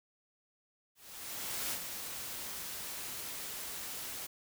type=noise with ADSR envelope; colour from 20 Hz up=white; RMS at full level=-36 dBFS; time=0.95-4.27 s; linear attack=770 ms; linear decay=67 ms; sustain=-6 dB; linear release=11 ms; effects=none